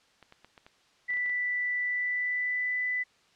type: clicks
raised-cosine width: 0.3 ms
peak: -34 dBFS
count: 10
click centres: 0.227 / 0.324 / 0.446 / 0.578 / 0.665 / 1.104 / 1.137 / 1.171 / 1.261 / 1.296 s
type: tone with pitch glide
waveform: sine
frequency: 1975.5 to 1993.8 Hz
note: B6 to B6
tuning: 0 to +16 cents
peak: -27 dBFS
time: 1.08-3.04 s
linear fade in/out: 20 ms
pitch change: +16 cents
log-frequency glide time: 1.81-2.77 s
effects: white hiss -64 dBFS RMS until 3.35 s + low-pass 5000 Hz 12 dB/octave